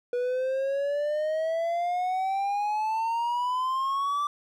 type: exponential sweep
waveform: triangle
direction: up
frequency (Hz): 485.2 to 1174.7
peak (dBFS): -23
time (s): 0.13-4.27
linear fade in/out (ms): 2
effects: none